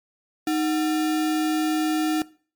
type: tone with sample-and-hold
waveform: sine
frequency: 311.1 Hz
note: D#4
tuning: in tune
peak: -20 dBFS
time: 0.47-2.22 s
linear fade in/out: 2 ms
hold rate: 1050 Hz
effects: noise-tail reverb RT60 0.4 s tail -20 dB re dry + MP3 96 kbps